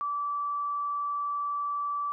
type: tone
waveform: sine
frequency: 1158 Hz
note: D6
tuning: 25 cents flat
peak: -28 dBFS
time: 0.01-2.12 s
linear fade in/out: 0 ms
effects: none